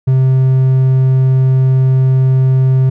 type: tone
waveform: triangle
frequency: 131.1 Hz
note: C3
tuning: 4 cents sharp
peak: -5 dBFS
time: 0.07-2.9 s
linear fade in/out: 10 ms
effects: none